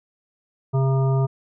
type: harmonic tone with a mistuned harmonic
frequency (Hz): 134.3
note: C3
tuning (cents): +46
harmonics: 1 / 3 / 5 / 7 / 9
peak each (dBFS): -17 / -27 / -31 / -34 / -36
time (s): 0.73-1.27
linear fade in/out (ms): 20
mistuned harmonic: 1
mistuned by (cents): -15
effects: none